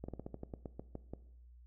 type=slowing click train; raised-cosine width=2 ms; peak=-29 dBFS; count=12; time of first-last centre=0.04-1.136 s; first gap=45 ms; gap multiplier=1.15; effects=noise-tail reverb RT60 0.8 s tail -18 dB re dry + added 60 Hz sine -55 dBFS peak until 1.66 s